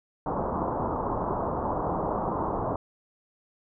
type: low-pass noise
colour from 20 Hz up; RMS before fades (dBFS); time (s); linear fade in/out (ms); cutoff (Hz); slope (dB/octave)
white; -29; 0.26-2.76; 2; 1100; 48
effects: none